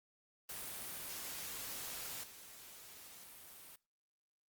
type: noise with level steps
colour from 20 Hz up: white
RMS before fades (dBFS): -45 / -55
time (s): 0.49-3.76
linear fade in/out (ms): 5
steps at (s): 2.23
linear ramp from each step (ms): 10
effects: noise-tail reverb RT60 0.3 s tail -23 dB re dry + Opus 32 kbps

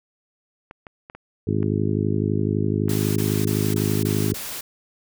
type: clicks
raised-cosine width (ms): 0.5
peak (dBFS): -24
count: 6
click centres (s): 0.711 / 0.868 / 1.099 / 1.15 / 1.629 / 2.883
type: harmonic tone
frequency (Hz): 51.91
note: G#1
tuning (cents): 0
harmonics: 2 / 3 / 4 / 5 / 6 / 7 / 8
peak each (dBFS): -24 / -26 / -27 / -28 / -29 / -29 / -30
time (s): 1.47-4.34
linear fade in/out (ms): 5
type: noise bursts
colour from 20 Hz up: white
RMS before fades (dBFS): -32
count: 6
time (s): 2.89-4.61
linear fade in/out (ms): 5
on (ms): 270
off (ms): 20
effects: none

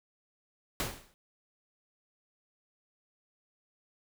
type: noise with exponential decay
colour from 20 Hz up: pink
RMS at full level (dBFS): -30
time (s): 0.8-1.14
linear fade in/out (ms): 0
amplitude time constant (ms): 73
effects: none

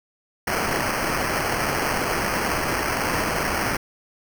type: noise with sample-and-hold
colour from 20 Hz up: blue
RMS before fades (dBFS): -24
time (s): 0.47-3.77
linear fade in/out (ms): 5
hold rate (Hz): 3675
effects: none

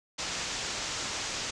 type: low-pass noise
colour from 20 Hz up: white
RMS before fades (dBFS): -35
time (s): 0.18-1.51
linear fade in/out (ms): 10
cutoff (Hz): 7300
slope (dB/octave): 48
effects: none

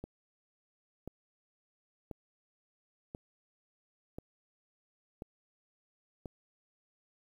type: click train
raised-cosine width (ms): 2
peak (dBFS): -28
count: 7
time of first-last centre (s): 0.04-6.258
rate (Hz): 0.965
effects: 10-bit

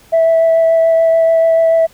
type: tone with vibrato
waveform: sine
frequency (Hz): 656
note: E5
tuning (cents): -9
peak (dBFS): -6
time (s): 0.12-1.87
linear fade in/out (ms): 20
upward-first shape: triangle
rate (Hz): 6.9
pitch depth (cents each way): 11
effects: tanh soft clip ceiling -5 dBFS + pink hiss -46 dBFS RMS until 1.93 s

